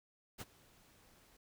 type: noise with ADSR envelope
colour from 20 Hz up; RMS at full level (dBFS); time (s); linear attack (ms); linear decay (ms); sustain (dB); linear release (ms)
pink; -44; 0.38-1.37; 29; 32; -22; 6
effects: none